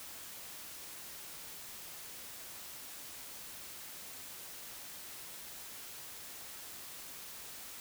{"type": "silence", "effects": ["white hiss -48 dBFS RMS until 7.8 s"]}